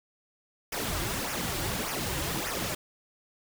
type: noise with flanger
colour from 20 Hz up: pink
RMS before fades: -32 dBFS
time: 0.72-2.75 s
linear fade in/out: 5 ms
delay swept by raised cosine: 0.24 to 4.64 ms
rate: 1.7 Hz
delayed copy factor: -0.7
effects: none